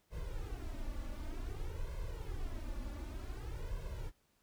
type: noise with flanger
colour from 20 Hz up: brown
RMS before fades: -41 dBFS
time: 0.1-4.12 s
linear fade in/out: 50 ms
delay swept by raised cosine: 1.9 to 3.5 ms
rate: 0.54 Hz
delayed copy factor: +0.95
effects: pink hiss -75 dBFS RMS until 4.42 s